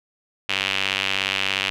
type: tone with band-pass filter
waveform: sawtooth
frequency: 96.9 Hz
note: G2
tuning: 20 cents flat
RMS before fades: -24 dBFS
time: 0.49-1.7 s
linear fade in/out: 0 ms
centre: 2800 Hz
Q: 3.2
effects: none